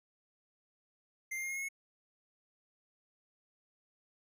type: tone with pitch steps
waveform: square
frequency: 2093 / 2111 / 2130 / 2148 / 2167 / 2186 Hz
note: C7 / C7 / C7 / C7 / C#7 / C#7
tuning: 0 / +15 / +30 / +45 / -40 / -25 cents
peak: -37 dBFS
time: 1.31-1.688 s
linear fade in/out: 10 ms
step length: 63 ms
effects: none